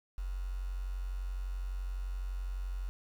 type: tone with quantisation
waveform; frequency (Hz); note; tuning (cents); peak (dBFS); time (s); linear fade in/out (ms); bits
sine; 45.89; F#1; -14; -34; 0.18-2.89; 0; 9
effects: none